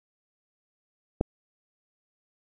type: clicks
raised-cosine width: 2 ms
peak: -28 / -9 dBFS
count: 2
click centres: 1.208 / 1.211 s
effects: none